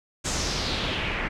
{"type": "noise with low-pass filter sweep", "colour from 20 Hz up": "pink", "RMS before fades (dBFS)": -28, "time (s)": [0.24, 1.29], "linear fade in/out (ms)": 20, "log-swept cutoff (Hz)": [7500, 2000], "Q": 2.8, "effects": []}